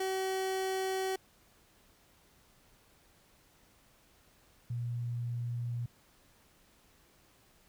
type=tone pair in turn; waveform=30% pulse / sine; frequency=380 / 119.69 Hz; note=F#4 / A#2; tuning=+46 / +46 cents; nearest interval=octave + minor sixth; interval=2000 cents; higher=first; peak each=-29 / -33 dBFS; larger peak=first; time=0-1.16 / 4.7-5.86 s; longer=neither; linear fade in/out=5 ms; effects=pink hiss -65 dBFS RMS until 7.68 s